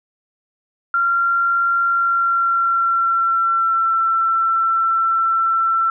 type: tone with pitch glide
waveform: sine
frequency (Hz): 1379 to 1342.8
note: F6 to E6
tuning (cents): -22 to +32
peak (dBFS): -14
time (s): 0.94-5.9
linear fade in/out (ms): 2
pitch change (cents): -46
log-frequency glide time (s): 1.84-3.95
effects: none